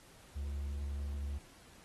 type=tone; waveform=triangle; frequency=70.9 Hz; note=C#2; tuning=40 cents sharp; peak=-34 dBFS; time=0.35-1.39 s; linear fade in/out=20 ms; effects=pink hiss -60 dBFS RMS until 1.84 s + AAC 32 kbps